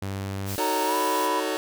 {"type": "tone", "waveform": "sawtooth", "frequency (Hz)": 97.7, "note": "G2", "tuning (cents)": -5, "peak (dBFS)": -25, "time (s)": [0.02, 0.56], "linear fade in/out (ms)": 5}
{"type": "high-pass noise", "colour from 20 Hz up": "white", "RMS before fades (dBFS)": -36, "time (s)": [0.45, 1.3], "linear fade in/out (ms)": 50, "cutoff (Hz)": 2200, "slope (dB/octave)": 12}
{"type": "chord", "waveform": "sawtooth", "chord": "D# half-diminished seventh", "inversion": "none", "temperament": "just", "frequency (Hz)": [311.1, 373.4, 448, 560], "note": ["D#4", "F#4", "A4", "C#5"], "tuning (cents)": [0, 16, 31, 18], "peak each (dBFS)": -27, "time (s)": [0.58, 1.57], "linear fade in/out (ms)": 0}
{"type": "tone with pitch glide", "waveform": "sine", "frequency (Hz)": [932.3, 987.2], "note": ["A#5", "B5"], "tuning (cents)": [0, -1], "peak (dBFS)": -24, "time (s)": [0.59, 1.41], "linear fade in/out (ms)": 20, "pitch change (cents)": 99, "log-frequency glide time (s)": [0.85, 0.95]}
{"effects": []}